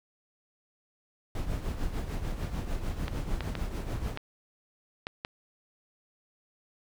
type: noise with tremolo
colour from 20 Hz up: brown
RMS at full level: -30 dBFS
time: 1.35-4.17 s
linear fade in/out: 2 ms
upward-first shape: triangle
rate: 6.7 Hz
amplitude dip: 65%
type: clicks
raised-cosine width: 0.3 ms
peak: -18 dBFS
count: 6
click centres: 3.081 / 3.407 / 3.553 / 4.174 / 5.069 / 5.249 s
effects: none